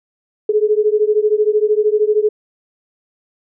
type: beating tone pair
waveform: sine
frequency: 419 / 432 Hz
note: G#4 / A4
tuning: +15 / -32 cents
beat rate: 13 Hz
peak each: -14 / -15 dBFS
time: 0.49-2.29 s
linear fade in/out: 5 ms
effects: none